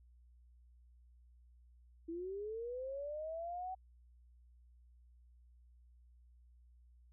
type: linear sweep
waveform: sine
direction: up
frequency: 324.7 to 758 Hz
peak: -40 dBFS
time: 2.08-3.75 s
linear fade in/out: 10 ms
effects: added 60 Hz sine -61 dBFS peak until 7.12 s